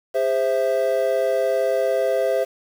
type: chord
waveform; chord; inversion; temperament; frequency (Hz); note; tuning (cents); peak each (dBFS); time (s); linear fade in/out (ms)
triangle; Ab augmented; none; equal with one note detuned; 405.8 / 523.3 / 659.3; Ab4 / C5 / E5; -40 / 0 / 0; -23 / -19 / -20; 0.14-2.45; 20
effects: 7-bit